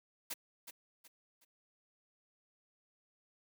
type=noise with echo; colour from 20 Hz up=white; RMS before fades=-40 dBFS; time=0.3-0.34 s; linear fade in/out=10 ms; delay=370 ms; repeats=3; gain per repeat=-9 dB; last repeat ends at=1.45 s; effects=high-pass 200 Hz 12 dB/octave